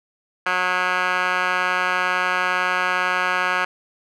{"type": "tone with band-pass filter", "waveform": "10% pulse", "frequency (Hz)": 182.2, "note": "F#3", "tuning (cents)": -26, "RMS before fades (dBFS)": -21, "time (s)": [0.46, 3.65], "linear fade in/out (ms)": 5, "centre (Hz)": 1700, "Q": 7.3, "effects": []}